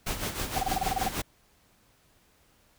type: noise with tremolo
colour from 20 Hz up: pink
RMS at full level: -30 dBFS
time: 0.06-1.22 s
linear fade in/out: 10 ms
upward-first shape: sine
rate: 6.4 Hz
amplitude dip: 65%
type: tone bursts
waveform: sine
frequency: 760 Hz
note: F#5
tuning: 46 cents sharp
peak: -24 dBFS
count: 11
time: 0.56-1.083 s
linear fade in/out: 5 ms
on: 23 ms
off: 27 ms
effects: pink hiss -64 dBFS RMS until 2.78 s